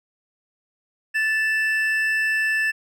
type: tone pair together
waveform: triangle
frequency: 1752.5 / 2654 Hz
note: A6 / E7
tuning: -7 / +11 cents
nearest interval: perfect fifth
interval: 718 cents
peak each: -18 / -25 dBFS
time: 1.14-2.72 s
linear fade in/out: 20 ms
effects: none